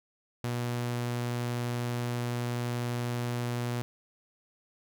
sawtooth tone, 120.8 Hz, B2, 38 cents flat, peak -26 dBFS, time 0.44-3.82 s, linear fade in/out 0 ms, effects none

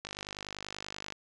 click train, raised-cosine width 0.2 ms, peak -21 dBFS, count 55, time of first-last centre 0.05-1.124 s, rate 50.3 Hz, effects resampled to 22050 Hz

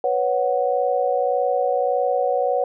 sine chord, B suspended second, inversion none, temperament just, 493.9 / 555.6 / 740.8 Hz, B4 / C#5 / F#5, 0 / +4 / +2 cents, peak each -22 dBFS, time 0.04-2.64 s, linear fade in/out 2 ms, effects none

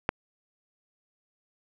click, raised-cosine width 0.5 ms, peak -8 dBFS, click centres 0.091 s, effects none

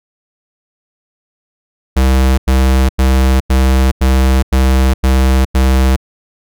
square tone bursts, 65.4 Hz, C2, in tune, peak -8 dBFS, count 8, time 1.96-5.964 s, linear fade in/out 10 ms, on 420 ms, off 92 ms, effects none

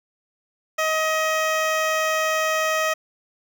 15% pulse tone with notch filter, 631 Hz, D#5, 24 cents sharp, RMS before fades -22 dBFS, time 0.78-2.94 s, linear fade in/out 10 ms, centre 11000 Hz, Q 1.3, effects none

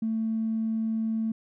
triangle tone with tanh clipping, 222.6 Hz, A3, 20 cents sharp, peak -25 dBFS, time 0.02-1.32 s, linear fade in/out 5 ms, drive 4 dB, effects none

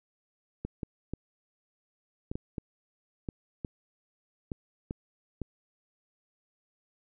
clicks, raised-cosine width 3 ms, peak -21 dBFS, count 11, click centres 0.65 / 0.832 / 1.136 / 2.315 / 2.355 / 2.582 / 3.288 / 3.648 / 4.518 / 4.909 / 5.417 s, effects none

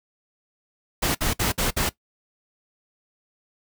pink noise bursts, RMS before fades -23 dBFS, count 5, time 1.02-1.894 s, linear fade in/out 10 ms, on 130 ms, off 56 ms, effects noise-tail reverb RT60 0.1 s tail -18 dB re dry

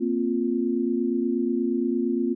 sine chord, Bb suspended second, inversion none, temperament equal, 233.1 / 261.6 / 349.2 Hz, Bb3 / C4 / F4, 0 / 0 / 0 cents, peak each -26 dBFS, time 0-2.35 s, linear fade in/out 20 ms, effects none

